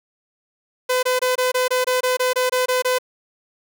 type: tone bursts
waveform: sawtooth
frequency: 506 Hz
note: B4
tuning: 42 cents sharp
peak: -13 dBFS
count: 13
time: 0.89-2.986 s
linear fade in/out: 10 ms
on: 140 ms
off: 23 ms
effects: none